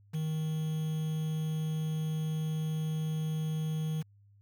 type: tone with quantisation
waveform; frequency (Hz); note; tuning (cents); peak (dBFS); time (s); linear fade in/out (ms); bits
triangle; 156.8; D#3; +14; -28; 0.13-4.03; 20; 8
effects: added 101 Hz sine -58 dBFS peak until 4.41 s